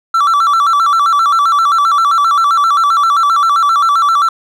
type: tone with vibrato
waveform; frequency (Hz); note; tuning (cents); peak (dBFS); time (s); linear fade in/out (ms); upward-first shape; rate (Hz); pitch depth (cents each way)
triangle; 1244.5; D#6; 0; -6; 0.14-4.29; 5; square; 7.6; 130
effects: none